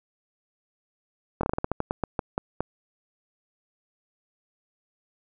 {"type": "slowing click train", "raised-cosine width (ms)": 1, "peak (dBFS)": -11, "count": 14, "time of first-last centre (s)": [1.41, 2.606], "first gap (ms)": 23, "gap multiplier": 1.21, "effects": []}